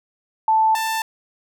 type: tone pair in turn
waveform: sine / sawtooth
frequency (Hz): 880 / 887.7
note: A5 / A5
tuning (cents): 0 / +15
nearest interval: unison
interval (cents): 15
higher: second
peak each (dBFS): -13 / -17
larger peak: first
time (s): 0.48-0.75 / 0.75-1.02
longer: neither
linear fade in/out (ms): 2
effects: none